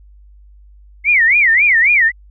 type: tone with vibrato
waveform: sine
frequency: 2093 Hz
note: C7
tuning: in tune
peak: -8 dBFS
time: 1.04-2.12 s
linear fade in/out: 50 ms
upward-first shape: sine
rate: 3.7 Hz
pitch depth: 270 cents each way
effects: added 50 Hz sine -40 dBFS peak until 2.3 s